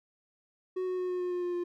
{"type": "tone with pitch steps", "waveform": "triangle", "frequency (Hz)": [370, 367.2, 364.5, 361.8, 359.1, 356.4, 353.7, 351.1], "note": ["F#4", "F#4", "F#4", "F#4", "F4", "F4", "F4", "F4"], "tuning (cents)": [0, -13, -26, -39, 48, 35, 22, 9], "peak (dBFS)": -28, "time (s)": [0.76, 1.64], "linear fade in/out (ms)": 10, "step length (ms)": 110, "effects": []}